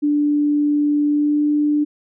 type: tone with pitch glide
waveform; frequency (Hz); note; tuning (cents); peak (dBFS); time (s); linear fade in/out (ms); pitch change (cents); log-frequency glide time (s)
sine; 293.7 to 296.3; D4 to D4; 0 to +15; -14; 0.02-1.85; 20; +15; 1.07-1.42
effects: none